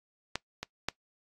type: clicks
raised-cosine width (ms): 0.2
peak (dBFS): -13 / -18 / -11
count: 3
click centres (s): 0.356 / 0.63 / 0.886
effects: noise-tail reverb RT60 0.1 s tail -22 dB re dry + AAC 32 kbps